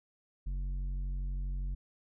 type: tone with tanh clipping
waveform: sine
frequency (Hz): 46.24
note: F#1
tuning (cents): 0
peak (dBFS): -34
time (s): 0.46-1.75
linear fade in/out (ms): 10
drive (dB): 8
effects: none